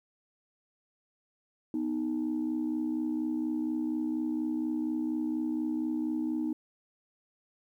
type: tone pair together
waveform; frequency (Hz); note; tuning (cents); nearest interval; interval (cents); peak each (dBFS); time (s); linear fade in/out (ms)
sine; 246.9 / 311.1; B3 / D#4; 0 / 0; major third; 400; -32 / -29; 1.74-6.53; 2
effects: tanh soft clip ceiling -24 dBFS + 11-bit